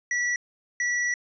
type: tone bursts at uneven times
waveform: square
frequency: 1946 Hz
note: B6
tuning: 26 cents flat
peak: -24 dBFS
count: 2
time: 0.11-0.36 / 0.8-1.14 s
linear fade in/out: 2 ms
effects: resampled to 16000 Hz